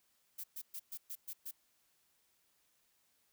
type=noise bursts; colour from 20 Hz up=violet; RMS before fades=-44 dBFS; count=7; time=0.38-1.513 s; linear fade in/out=10 ms; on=59 ms; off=120 ms; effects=white hiss -75 dBFS RMS until 3.32 s